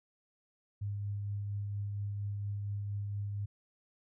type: tone with tremolo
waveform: sine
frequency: 101.7 Hz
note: G#2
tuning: 36 cents flat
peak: -33 dBFS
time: 0.81-3.46 s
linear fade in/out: 10 ms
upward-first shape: triangle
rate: 4.3 Hz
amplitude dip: 25%
effects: none